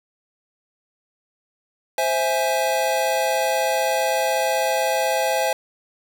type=chord; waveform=square; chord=C augmented; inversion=none; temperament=equal; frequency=523.3 / 659.3 / 830.6 Hz; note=C5 / E5 / G#5; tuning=0 / 0 / 0 cents; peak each=-24 dBFS; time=1.98-5.53 s; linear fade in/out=2 ms; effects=7-bit